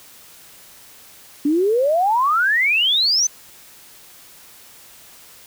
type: exponential sweep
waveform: sine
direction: up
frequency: 280.3 to 6230 Hz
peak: -14 dBFS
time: 1.45-3.27 s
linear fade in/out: 5 ms
effects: white hiss -45 dBFS RMS until 5.46 s